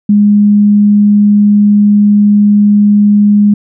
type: tone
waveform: sine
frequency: 206.3 Hz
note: G#3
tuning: 11 cents flat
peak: -3 dBFS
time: 0.09-3.54 s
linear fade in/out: 5 ms
effects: none